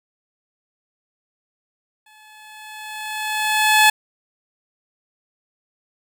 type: tone with exponential growth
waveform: 15% pulse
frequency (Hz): 859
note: A5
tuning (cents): -42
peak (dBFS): -3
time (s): 2.06-3.9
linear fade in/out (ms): 5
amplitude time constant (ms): 400
effects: none